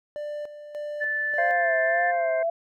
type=tone with tremolo; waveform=triangle; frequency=592 Hz; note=D5; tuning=14 cents sharp; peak=-28 dBFS; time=0.16-1.51 s; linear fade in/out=0 ms; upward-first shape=square; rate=1.7 Hz; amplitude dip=65%
type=tone with pitch glide; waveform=sine; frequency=1753 to 1765.2 Hz; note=A6 to A6; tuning=-7 to +5 cents; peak=-24 dBFS; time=1-2.12 s; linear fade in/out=20 ms; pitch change=+12 cents; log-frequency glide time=1.48-1.92 s
type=tone with vibrato; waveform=sine; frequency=676 Hz; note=E5; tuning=43 cents sharp; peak=-22 dBFS; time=1.38-2.5 s; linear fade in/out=5 ms; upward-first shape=sine; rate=1.8 Hz; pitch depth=64 cents each way
type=harmonic tone; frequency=524 Hz; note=C5; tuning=2 cents sharp; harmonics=1 / 2 / 3 / 4; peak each=-32 / -42 / -35 / -36 dBFS; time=1.38-2.43 s; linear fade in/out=5 ms
effects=none